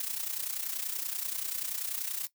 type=noise with amplitude modulation; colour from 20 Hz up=blue; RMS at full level=-32 dBFS; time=0-2.27 s; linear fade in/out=2 ms; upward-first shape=sine; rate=30.4 Hz; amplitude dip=70%; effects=noise-tail reverb RT60 0.1 s tail -17 dB re dry